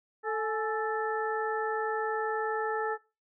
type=harmonic tone with a mistuned harmonic; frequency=440.3 Hz; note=A4; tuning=1 cent sharp; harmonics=1 / 2 / 3 / 4; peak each=-31 / -34 / -36 / -37 dBFS; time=0.23-2.98 s; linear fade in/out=50 ms; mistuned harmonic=2; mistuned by=-64 cents; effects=noise-tail reverb RT60 0.3 s tail -21 dB re dry